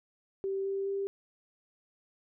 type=tone with pitch steps; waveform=sine; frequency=388.8 / 391.7 / 394.7 Hz; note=G4 / G4 / G4; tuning=-14 / -1 / +12 cents; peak=-30 dBFS; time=0.44-1.07 s; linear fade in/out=0 ms; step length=210 ms; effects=none